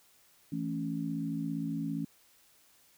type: chord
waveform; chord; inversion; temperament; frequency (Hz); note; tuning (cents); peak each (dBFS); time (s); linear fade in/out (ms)
sine; A major; second; equal; 164.81 / 220 / 277.2; E3 / A3 / C#4; 0 / 0 / 0; -36 / -38 / -35; 0.52-2.05; 5
effects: white hiss -64 dBFS RMS until 2.97 s